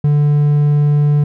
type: tone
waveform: triangle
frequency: 146.83 Hz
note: D3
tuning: in tune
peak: -7 dBFS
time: 0.04-1.24 s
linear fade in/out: 5 ms
effects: none